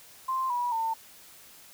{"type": "tone with pitch steps", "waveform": "sine", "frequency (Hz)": [1046.5, 970.8, 900.6], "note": ["C6", "B5", "A5"], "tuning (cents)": [0, -30, 40], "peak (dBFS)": -26, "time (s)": [0.28, 0.94], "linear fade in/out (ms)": 10, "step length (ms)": 220, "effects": ["white hiss -52 dBFS RMS until 1.73 s"]}